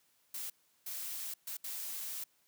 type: noise bursts at uneven times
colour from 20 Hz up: blue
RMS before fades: -41 dBFS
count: 4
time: 0.34-0.5 / 0.86-1.34 / 1.47-1.57 / 1.64-2.24 s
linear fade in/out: 5 ms
effects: white hiss -72 dBFS RMS until 2.47 s + high-pass 80 Hz 12 dB/octave